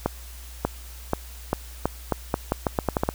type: accelerating click train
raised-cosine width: 1 ms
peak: -7 dBFS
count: 14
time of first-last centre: 0.06-3.089 s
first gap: 590 ms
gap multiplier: 0.82
effects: added 60 Hz sine -39 dBFS peak until 3.14 s + white hiss -46 dBFS RMS until 3.14 s